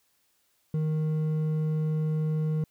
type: tone with hard clipping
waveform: sine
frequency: 155.56 Hz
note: D#3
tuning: in tune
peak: -26 dBFS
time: 0.74-2.64 s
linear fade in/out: 2 ms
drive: 5 dB
effects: white hiss -70 dBFS RMS until 2.7 s